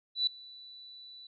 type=tone with ADSR envelope; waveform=sine; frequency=3967 Hz; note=B7; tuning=7 cents sharp; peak=-23 dBFS; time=0.15-1.27 s; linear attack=120 ms; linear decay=3 ms; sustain=-24 dB; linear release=4 ms; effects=none